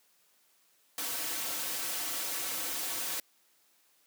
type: noise with comb filter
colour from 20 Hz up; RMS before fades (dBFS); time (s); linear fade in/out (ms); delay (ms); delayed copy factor
white; -35; 0.98-3.2; 2; 4.9; -0.85
effects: white hiss -68 dBFS RMS until 4.06 s + high-pass 200 Hz 12 dB/octave